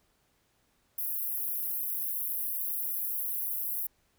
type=high-pass noise; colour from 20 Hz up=pink; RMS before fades=-33 dBFS; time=0.98-3.87 s; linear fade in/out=5 ms; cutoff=11000 Hz; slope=96 dB/octave; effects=pink hiss -71 dBFS RMS until 4.18 s